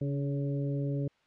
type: harmonic tone with a mistuned harmonic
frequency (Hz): 140.1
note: C#3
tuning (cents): +19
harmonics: 1 / 2 / 3 / 4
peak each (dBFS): -30 / -36 / -40 / -42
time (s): 0.01-1.08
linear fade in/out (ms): 5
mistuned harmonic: 2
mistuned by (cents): +30
effects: white hiss -68 dBFS RMS until 1.26 s + low-pass 3000 Hz 12 dB/octave